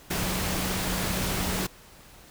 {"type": "tone in noise", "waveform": "sine", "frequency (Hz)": 185, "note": "F#3", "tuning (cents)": 0, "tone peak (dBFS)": -33, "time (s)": [0.1, 1.67], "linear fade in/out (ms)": 10, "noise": "pink", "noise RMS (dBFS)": -29, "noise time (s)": [0.1, 1.67], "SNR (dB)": -7, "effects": ["pink hiss -51 dBFS RMS until 2.3 s"]}